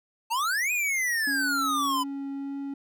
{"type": "exponential two-way sweep", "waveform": "square", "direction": "up then down", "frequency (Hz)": [875, 2515, 991], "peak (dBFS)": -25, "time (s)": [0.3, 2.04], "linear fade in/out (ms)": 20, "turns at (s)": 0.72}
{"type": "tone with vibrato", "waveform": "triangle", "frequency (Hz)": 277.2, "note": "C#4", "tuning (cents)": 0, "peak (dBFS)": -29, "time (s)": [1.27, 2.74], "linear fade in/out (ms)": 5, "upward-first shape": "triangle", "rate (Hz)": 1.7, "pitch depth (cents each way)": 8}
{"effects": []}